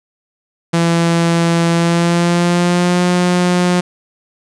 sawtooth tone with pitch glide, 168.4 to 178.41 Hz, E3 to F3, +37 to +37 cents, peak -7 dBFS, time 0.73-3.81 s, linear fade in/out 10 ms, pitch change +100 cents, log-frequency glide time 1.73-3.03 s, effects resampled to 22050 Hz + 8-bit

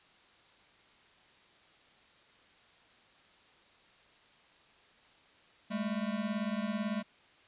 square beating tone pair, 202.1 / 220.1 Hz, G#3 / A3, -47 / +1 cents, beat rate 18 Hz, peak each -36 / -36 dBFS, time 5.7-7.03 s, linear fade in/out 20 ms, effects white hiss -62 dBFS RMS until 7.47 s + resampled to 8000 Hz

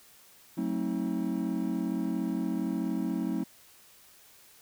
triangle chord, F# diminished seventh, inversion none, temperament just, 185 / 222 / 266.4 / 319.7 Hz, F#3 / A3 / C4 / Eb4, 0 / +16 / +31 / +47 cents, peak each -32 dBFS, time 0.57-3.44 s, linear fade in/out 10 ms, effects white hiss -57 dBFS RMS until 4.61 s

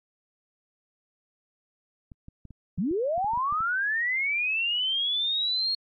clicks, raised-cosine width 5 ms, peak -32 dBFS, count 12, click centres 2.118 / 2.284 / 2.453 / 2.507 / 2.778 / 2.912 / 3.179 / 3.245 / 3.335 / 3.375 / 3.525 / 3.606 s
sine linear sweep, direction up, 151.2 to 4305 Hz, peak -24 dBFS, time 2.78-5.75 s, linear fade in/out 5 ms
effects AAC 48 kbps

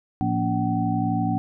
sine tone cluster, 111.8 / 174.6 / 234.9 / 286.6 / 758 Hz, A2 / F3 / A#3 / D4 / F#5, +28 / 0 / +13 / -42 / +42 cents, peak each -27 dBFS, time 0.21-1.38 s, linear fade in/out 0 ms, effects none

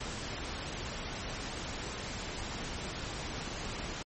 pink noise, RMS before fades -39 dBFS, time 0-4.03 s, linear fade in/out 10 ms, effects MP3 32 kbps

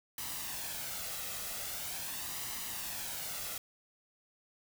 white noise with flanger, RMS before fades -40 dBFS, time 0.18-3.58 s, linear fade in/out 2 ms, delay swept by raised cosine 1 to 1.55 ms, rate 0.43 Hz, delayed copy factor +0.5, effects none

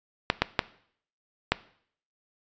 clicks, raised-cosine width 0.3 ms, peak -4 dBFS, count 4, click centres 0.301 / 0.42 / 0.592 / 1.52 s, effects noise-tail reverb RT60 0.6 s tail -18 dB re dry + resampled to 16000 Hz

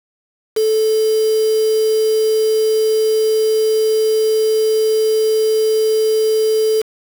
sine tone with quantisation, 437 Hz, A4, 12 cents flat, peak -12 dBFS, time 0.56-6.82 s, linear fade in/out 10 ms, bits 4, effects none

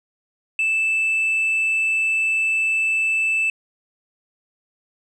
sine tone, 2637 Hz, E7, in tune, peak -15 dBFS, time 0.59-3.5 s, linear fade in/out 2 ms, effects tanh soft clip ceiling -16 dBFS

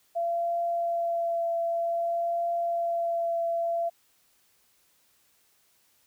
sine tone with vibrato, 680 Hz, F5, 46 cents flat, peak -25 dBFS, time 0.15-3.9 s, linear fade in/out 20 ms, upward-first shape triangle, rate 0.53 Hz, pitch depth 15 cents each way, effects white hiss -66 dBFS RMS until 6.06 s

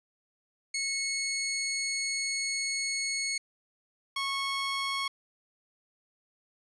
15% pulse tone pair in turn, 2189 / 1098.3 Hz, C#7 / C#6, -22 / -16 cents, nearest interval octave, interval 1194 cents, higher first, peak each -23 dBFS, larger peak neither, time 0.74-3.38 / 4.16-5.08 s, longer first, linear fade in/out 5 ms, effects resampled to 22050 Hz

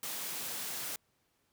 white high-pass noise, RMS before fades -39 dBFS, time 0.03-0.96 s, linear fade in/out 2 ms, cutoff 110 Hz, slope 48 dB/octave, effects pink hiss -75 dBFS RMS until 1.52 s + high-pass 60 Hz 12 dB/octave

